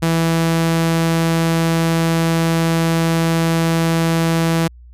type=tone; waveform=sawtooth; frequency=164.81 Hz; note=E3; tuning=in tune; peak=-10 dBFS; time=0.02-4.68 s; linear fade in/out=10 ms; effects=added 60 Hz sine -38 dBFS peak until 4.93 s + resampled to 32000 Hz